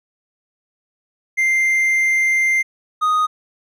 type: tone pair in turn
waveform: triangle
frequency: 2093 / 1244.5 Hz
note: C7 / D#6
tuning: 0 / 0 cents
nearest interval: major sixth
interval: 900 cents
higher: first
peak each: -12 dBFS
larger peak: neither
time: 1.37-2.63 / 3.01-3.27 s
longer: first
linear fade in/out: 20 ms
effects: none